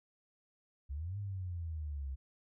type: exponential two-way sweep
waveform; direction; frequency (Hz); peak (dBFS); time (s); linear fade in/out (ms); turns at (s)
sine; up then down; 65.41 to 103.3 to 65.41; -37; 0.89-2.16; 20; 1.18
effects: none